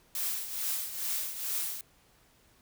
blue noise with tremolo, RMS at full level -31 dBFS, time 0.15-1.81 s, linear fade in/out 2 ms, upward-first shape triangle, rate 2.3 Hz, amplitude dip 70%, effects pink hiss -64 dBFS RMS until 2.61 s

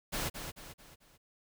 pink noise with echo, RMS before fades -35 dBFS, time 0.12-0.3 s, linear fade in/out 20 ms, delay 220 ms, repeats 4, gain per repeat -7 dB, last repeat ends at 1.18 s, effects none

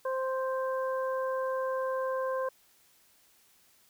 harmonic tone, 523.3 Hz, C5, in tune, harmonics 1 / 2 / 3, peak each -30 / -35 / -42 dBFS, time 0.05-2.49 s, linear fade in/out 5 ms, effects white hiss -64 dBFS RMS until 3.89 s

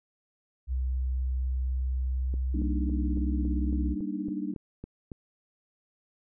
sine tone with pitch glide, 64 to 64.45 Hz, C2 to C2, -38 to -26 cents, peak -26 dBFS, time 0.67-3.96 s, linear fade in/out 50 ms, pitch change +12 cents, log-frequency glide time 1.52-2.87 s
click train, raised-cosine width 3 ms, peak -26 dBFS, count 11, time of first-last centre 2.34-5.118 s, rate 3.6 Hz
sine chord, Eb major seventh, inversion first, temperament equal, 196 / 233.1 / 293.7 / 311.1 Hz, G3 / Bb3 / D4 / Eb4, 0 / 0 / 0 / 0 cents, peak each -35 / -38 / -34 / -36 dBFS, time 2.54-4.54 s, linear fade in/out 5 ms
effects none

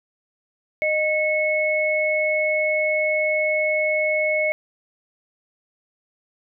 sine tone pair together, 616 / 2195 Hz, D#5 / C#7, -17 / -18 cents, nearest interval octave + minor seventh, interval 2199 cents, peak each -21 dBFS, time 0.82-4.52 s, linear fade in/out 0 ms, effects none

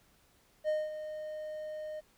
triangle tone with ADSR envelope, 615 Hz, D#5, 20 cents flat, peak -25 dBFS, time 0.64-2.01 s, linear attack 45 ms, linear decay 210 ms, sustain -11 dB, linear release 21 ms, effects pink hiss -67 dBFS RMS until 2.17 s

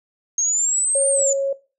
sine linear two-way sweep, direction up then down, 6430 to 8870 to 6880 Hz, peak -17 dBFS, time 0.38-1.33 s, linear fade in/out 2 ms, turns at 1.08 s
sine tone, 549 Hz, C#5, 17 cents flat, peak -18 dBFS, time 0.95-1.53 s, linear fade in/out 5 ms
effects noise-tail reverb RT60 0.3 s tail -18 dB re dry

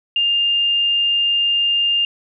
sine tone, 2807 Hz, F7, 8 cents sharp, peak -14 dBFS, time 0.16-2.05 s, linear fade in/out 2 ms, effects none

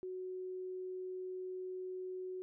sine tone, 370 Hz, F#4, in tune, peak -40 dBFS, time 0.03-2.42 s, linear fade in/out 0 ms, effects none

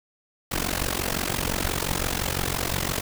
pink noise with amplitude modulation, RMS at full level -23 dBFS, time 0.51-3.01 s, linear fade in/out 10 ms, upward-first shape sine, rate 45.8 Hz, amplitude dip 90%, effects none

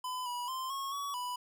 square tone with pitch steps, 1008 / 974 / 1042 / 1093 / 1129 / 988 Hz, B5 / B5 / C6 / C#6 / C#6 / B5, +35 / -24 / -7 / -25 / +31 / 0 cents, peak -36 dBFS, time 0.04-1.36 s, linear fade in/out 5 ms, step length 220 ms, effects none

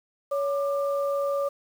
sine tone pair together, 562 / 1188.8 Hz, C#5 / D6, +24 / +21 cents, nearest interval octave + minor second, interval 1297 cents, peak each -24 / -32 dBFS, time 0.31-1.49 s, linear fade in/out 10 ms, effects 8-bit

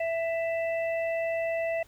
harmonic tone, 662 Hz, E5, 7 cents sharp, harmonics 1 / 3 / 4, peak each -27 / -37 / -39 dBFS, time 0-1.83 s, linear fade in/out 5 ms, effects added 98 Hz sine -60 dBFS peak until 1.87 s + pink hiss -60 dBFS RMS until 1.87 s

